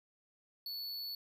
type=tone; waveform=square; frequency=4435 Hz; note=C#8; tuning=in tune; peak=-40 dBFS; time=0.66-1.15 s; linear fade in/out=2 ms; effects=none